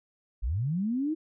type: linear sweep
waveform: sine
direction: up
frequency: 43.49 to 325.3 Hz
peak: -26 dBFS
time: 0.42-1.15 s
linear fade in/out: 20 ms
effects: none